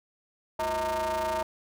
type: ring-modulated tone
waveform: 45% pulse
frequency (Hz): 138.2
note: C#3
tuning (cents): -5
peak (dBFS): -24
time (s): 0.59-1.43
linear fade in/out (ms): 5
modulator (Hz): 774
effects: none